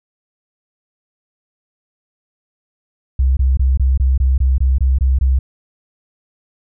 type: tone bursts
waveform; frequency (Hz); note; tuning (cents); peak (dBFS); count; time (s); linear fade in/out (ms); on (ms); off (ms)
sine; 65.41; C2; 0; -10; 11; 3.19-5.39; 5; 180; 22
effects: none